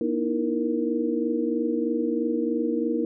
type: tone cluster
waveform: sine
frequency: 240.3 / 305.4 / 328.5 / 468.6 Hz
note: B3 / D#4 / E4 / A#4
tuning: -47 / -32 / -6 / +9 cents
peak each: -28 dBFS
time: 0.01-3.05 s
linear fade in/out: 2 ms
effects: none